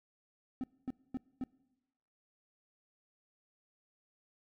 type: tone bursts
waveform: triangle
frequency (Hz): 257.9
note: C4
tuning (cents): -25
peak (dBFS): -32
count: 4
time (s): 0.61-1.438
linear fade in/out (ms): 0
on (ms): 27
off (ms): 240
effects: noise-tail reverb RT60 1.0 s tail -22 dB re dry